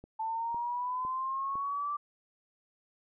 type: click train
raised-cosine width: 2 ms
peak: -35 dBFS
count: 4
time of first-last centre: 0.04-1.555 s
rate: 1.98 Hz
type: linear sweep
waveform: sine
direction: up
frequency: 880 to 1174.7 Hz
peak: -31 dBFS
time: 0.19-1.97 s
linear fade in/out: 10 ms
effects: none